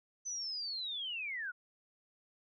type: linear sweep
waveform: sine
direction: down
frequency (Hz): 6110 to 1396.9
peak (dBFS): -37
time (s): 0.25-1.52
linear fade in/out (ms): 20
effects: none